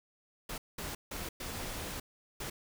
pink noise bursts at uneven times, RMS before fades -40 dBFS, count 5, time 0.49-0.58 / 0.78-0.95 / 1.11-1.29 / 1.4-2 / 2.4-2.5 s, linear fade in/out 5 ms, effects none

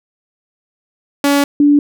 sawtooth / sine tone pair in turn, 283.3 / 290.1 Hz, C#4 / D4, +38 / -21 cents, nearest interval unison, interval 41 cents, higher second, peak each -6 dBFS, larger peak neither, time 1.24-1.44 / 1.6-1.79 s, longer first, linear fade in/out 2 ms, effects none

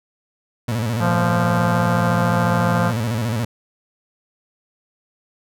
30% pulse tone with vibrato, 113.8 Hz, A#2, 41 cents flat, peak -17 dBFS, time 0.68-3.45 s, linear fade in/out 5 ms, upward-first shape square, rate 14 Hz, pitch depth 100 cents each way
harmonic tone, 173.7 Hz, F3, 9 cents flat, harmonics 1 / 3 / 4 / 5 / 6 / 7 / 8 / 9, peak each -20 / -25 / -26 / -27 / -28 / -28 / -29 / -30 dBFS, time 0.99-2.93 s, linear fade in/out 50 ms
effects none

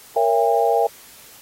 sine chord, A# diminished seventh, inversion none, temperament just, 466.2 / 559.4 / 671.3 / 805.5 Hz, A#4 / C#5 / E5 / G5, 0 / +16 / +31 / +47 cents, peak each -19 / -24 / -20 / -19 dBFS, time 0.16-0.87 s, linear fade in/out 5 ms, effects white hiss -45 dBFS RMS until 1.41 s + AAC 48 kbps

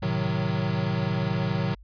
square chord, A diminished seventh, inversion none, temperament equal, 110 / 130.81 / 155.56 / 185 Hz, A2 / C3 / Eb3 / Gb3, 0 / 0 / 0 / 0 cents, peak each -31 / -31 / -30 / -30 dBFS, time 0.02-1.75 s, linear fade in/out 10 ms, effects added 50 Hz sine -46 dBFS peak until 1.83 s + resampled to 11025 Hz

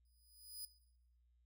15% pulse tone with exponential growth, 4978 Hz, D#8, in tune, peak -37 dBFS, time 0.05-0.65 s, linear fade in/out 2 ms, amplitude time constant 130 ms, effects noise-tail reverb RT60 0.8 s tail -17 dB re dry + added 60 Hz sine -70 dBFS peak until 1.45 s

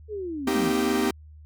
sine linear sweep, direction down, 440 to 140 Hz, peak -29 dBFS, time 0.08-0.72 s, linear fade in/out 50 ms
45% pulse chord, C minor seventh, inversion third, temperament equal with one note detuned, 233.1 / 257.9 / 311.1 / 392 Hz, Bb3 / C4 / Eb4 / G4, 0 / -25 / 0 / 0 cents, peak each -28 / -27 / -28 / -26 dBFS, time 0.47-1.11 s, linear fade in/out 5 ms
effects added 76 Hz sine -44 dBFS peak until 1.45 s

